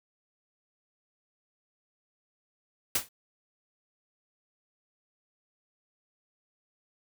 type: noise with exponential decay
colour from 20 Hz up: white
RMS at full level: -22 dBFS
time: 2.95-3.09 s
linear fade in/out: 5 ms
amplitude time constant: 29 ms
effects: none